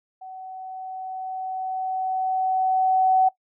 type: tone with level ramp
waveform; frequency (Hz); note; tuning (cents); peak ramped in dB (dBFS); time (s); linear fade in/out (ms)
sine; 753; F#5; +30; -36 to -14; 0.21-3.29; 10
effects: noise-tail reverb RT60 0.1 s tail -19 dB re dry